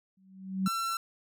sine tone with exponential growth, 190.2 Hz, F#3, 48 cents sharp, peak -23 dBFS, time 0.17-0.68 s, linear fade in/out 5 ms, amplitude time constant 110 ms
45% pulse tone, 1348 Hz, E6, 38 cents sharp, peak -30 dBFS, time 0.66-0.97 s, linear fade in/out 2 ms
effects none

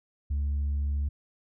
sine tone with tanh clipping, 71.5 Hz, D2, 46 cents flat, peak -26 dBFS, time 0.3-1.09 s, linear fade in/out 10 ms, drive 1 dB, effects none

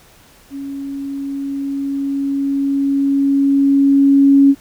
sine tone with level ramp, 277.2 Hz, C#4, in tune, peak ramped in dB -24 to -5 dBFS, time 0.5-4.55 s, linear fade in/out 50 ms, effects pink hiss -47 dBFS RMS until 4.6 s

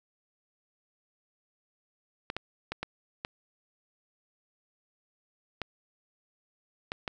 clicks, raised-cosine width 0.3 ms, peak -17 dBFS, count 8, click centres 2.301 / 2.366 / 2.72 / 2.83 / 3.249 / 5.617 / 6.919 / 7.078 s, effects none

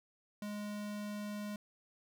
square tone, 207.7 Hz, G#3, in tune, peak -40 dBFS, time 0.42-1.56 s, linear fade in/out 2 ms, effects none

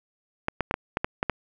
clicks, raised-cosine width 0.5 ms, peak -9 dBFS, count 8, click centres 0.484 / 0.607 / 0.711 / 0.741 / 0.971 / 1.045 / 1.229 / 1.297 s, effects none

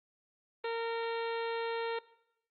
harmonic tone, 460 Hz, A#4, 23 cents flat, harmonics 1 / 2 / 3 / 4 / 5 / 6 / 7 / 8 / 9, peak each -34 / -40 / -44 / -46 / -48 / -50 / -51 / -52 / -53 dBFS, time 0.64-1.99 s, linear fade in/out 5 ms, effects noise-tail reverb RT60 0.8 s tail -19 dB re dry + Opus 32 kbps

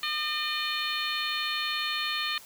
harmonic tone, 606 Hz, D#5, 46 cents flat, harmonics 2 / 3 / 4 / 5 / 6 / 7, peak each -35 / -35 / -35 / -35 / -35 / -35 dBFS, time 0.03-2.38 s, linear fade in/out 2 ms, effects white hiss -50 dBFS RMS until 2.45 s

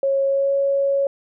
sine tone with pitch glide, 547 to 554.3 Hz, C#5 to C#5, -23 to 0 cents, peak -16 dBFS, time 0.03-1.07 s, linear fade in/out 2 ms, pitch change +23 cents, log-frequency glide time 0.25-0.53 s, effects none

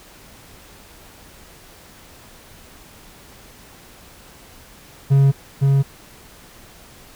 triangle tone with echo, 137.8 Hz, C#3, 10 cents flat, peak -8 dBFS, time 5.1-5.32 s, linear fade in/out 20 ms, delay 510 ms, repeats 1, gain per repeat -2 dB, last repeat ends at 5.83 s, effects pink hiss -45 dBFS RMS until 7.15 s

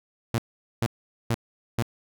sawtooth tone bursts, 116.2 Hz, A#2, 5 cents flat, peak -18 dBFS, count 4, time 0.34-1.824 s, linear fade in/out 0 ms, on 41 ms, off 440 ms, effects none

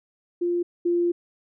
sine tone pair in turn, 348.8 / 346.9 Hz, F4 / F4, -2 / -12 cents, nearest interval unison, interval 10 cents, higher first, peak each -21 / -19 dBFS, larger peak second, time 0.41-0.63 / 0.85-1.12 s, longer second, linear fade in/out 10 ms, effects none

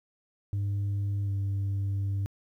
sine tone with pitch glide, 100.5 to 98.77 Hz, G2 to G2, +44 to +14 cents, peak -24 dBFS, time 0.53-2.26 s, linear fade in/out 0 ms, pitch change -30 cents, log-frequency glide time 1.25-1.3 s, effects tanh soft clip ceiling -26 dBFS + 11-bit

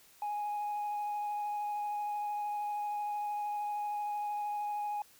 sine tone with vibrato, 830.6 Hz, G#5, in tune, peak -31 dBFS, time 0.22-5.02 s, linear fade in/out 2 ms, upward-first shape triangle, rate 13 Hz, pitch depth 13 cents each way, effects tanh soft clip ceiling -31 dBFS + white hiss -61 dBFS RMS until 5.19 s

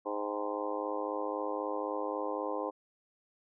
harmonic tone with a mistuned harmonic, 103.83 Hz, G#2, in tune, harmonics 3 / 4 / 5 / 6 / 7 / 8 / 9 / 10, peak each -40 / -40 / -37 / -44 / -44 / -43 / -43 / -41 dBFS, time 0.05-2.71 s, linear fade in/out 20 ms, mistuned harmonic 7, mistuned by +68 cents, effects none

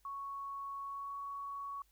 sine tone with pitch glide, 1110 to 1119 Hz, C#6 to C#6, +2 to +16 cents, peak -40 dBFS, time 0.05-1.82 s, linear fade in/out 2 ms, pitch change +14 cents, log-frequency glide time 0.82-1.15 s, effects added 50 Hz sine -70 dBFS peak until 1.91 s + white hiss -74 dBFS RMS until 1.91 s

